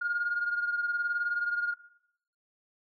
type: beating tone pair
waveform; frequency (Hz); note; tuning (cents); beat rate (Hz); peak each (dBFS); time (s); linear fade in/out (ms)
sine; 1421 / 1440; F6 / F#6; +30 / -47; 19; -28 / -35; 0.01-1.74; 10
effects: noise-tail reverb RT60 0.7 s tail -17 dB re dry + tanh soft clip ceiling -21 dBFS